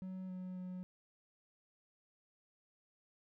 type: tone with pitch steps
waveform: triangle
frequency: 186.7 / 183.9 / 182.8 Hz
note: F#3 / F#3 / F#3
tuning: +16 / -10 / -21 cents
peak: -40 dBFS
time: 0.02-0.83 s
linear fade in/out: 0 ms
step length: 270 ms
effects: none